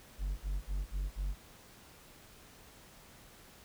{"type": "tone bursts", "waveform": "triangle", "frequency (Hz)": 47.55, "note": "F#1", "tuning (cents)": 48, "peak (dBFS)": -30, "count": 5, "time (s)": [0.18, 1.352], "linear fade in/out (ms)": 50, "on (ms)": 200, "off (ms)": 43, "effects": ["pink hiss -57 dBFS RMS until 3.64 s"]}